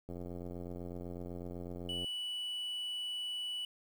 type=click train; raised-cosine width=2 ms; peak=-31 dBFS; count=173; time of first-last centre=0.09-2.045 s; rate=88 Hz
type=tone; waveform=triangle; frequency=2960 Hz; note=F#7; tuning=in tune; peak=-35 dBFS; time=1.89-3.65 s; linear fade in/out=2 ms
effects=10-bit